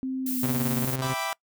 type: tone with pitch glide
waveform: sine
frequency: 261.6 to 234.4 Hz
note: C4 to A#3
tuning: 0 to +10 cents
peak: -27 dBFS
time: 0.03-0.85 s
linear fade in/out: 0 ms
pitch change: -190 cents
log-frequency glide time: 0.25-0.71 s
type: noise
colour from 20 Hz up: violet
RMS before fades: -32 dBFS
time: 0.26-0.96 s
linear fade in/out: 5 ms
type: tone with tremolo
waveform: sawtooth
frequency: 130.81 Hz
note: C3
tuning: in tune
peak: -22 dBFS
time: 0.43-1.14 s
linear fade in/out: 5 ms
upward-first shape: square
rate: 18 Hz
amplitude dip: 40%
type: chord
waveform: sawtooth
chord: E minor seventh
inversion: none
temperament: equal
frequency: 659.3 / 784 / 987.8 / 1174.7 Hz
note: E5 / G5 / B5 / D6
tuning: 0 / 0 / 0 / 0 cents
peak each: -30 dBFS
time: 1.02-1.33 s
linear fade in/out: 0 ms
effects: noise-tail reverb RT60 0.1 s tail -24 dB re dry